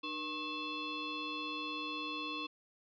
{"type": "tone with frequency modulation", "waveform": "sine", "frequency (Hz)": 1864.7, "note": "A#6", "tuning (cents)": 0, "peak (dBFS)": -37, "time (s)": [0.03, 2.47], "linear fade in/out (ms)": 10, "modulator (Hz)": 781, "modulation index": 2.4, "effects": []}